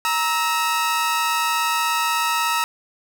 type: tone pair together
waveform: sawtooth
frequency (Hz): 936.6 / 1300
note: A#5 / E6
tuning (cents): +8 / -24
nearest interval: tritone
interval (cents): 568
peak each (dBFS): -18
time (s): 0.05-2.64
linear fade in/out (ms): 0
effects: none